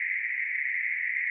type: band-pass noise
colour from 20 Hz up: pink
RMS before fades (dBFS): -30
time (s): 0-1.3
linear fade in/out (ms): 2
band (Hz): 1900 to 2200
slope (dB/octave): 96
effects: none